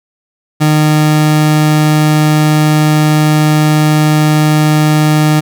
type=tone; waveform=30% pulse; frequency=152.8 Hz; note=D#3; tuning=31 cents flat; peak=-4 dBFS; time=0.6-5.41 s; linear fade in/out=20 ms; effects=none